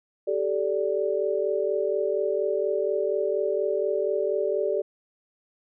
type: tone cluster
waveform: sine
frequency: 388 / 432.2 / 584 Hz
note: G4 / A4 / D5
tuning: -18 / -31 / -10 cents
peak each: -27 dBFS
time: 0.27-4.82 s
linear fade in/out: 10 ms
effects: none